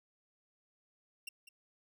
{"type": "tone with echo", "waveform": "sawtooth", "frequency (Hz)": 2756, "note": "F7", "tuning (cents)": -24, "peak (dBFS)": -37, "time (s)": [1.27, 1.29], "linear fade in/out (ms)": 5, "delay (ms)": 200, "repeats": 1, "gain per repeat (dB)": -12, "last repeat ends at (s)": 1.49, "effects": []}